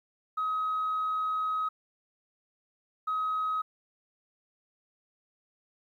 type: tone bursts at uneven times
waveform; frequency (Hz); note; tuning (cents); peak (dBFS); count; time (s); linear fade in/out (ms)
sine; 1268; D#6; +32; -26; 2; 0.37-1.69 / 3.07-3.62; 10
effects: tanh soft clip ceiling -24 dBFS + 11-bit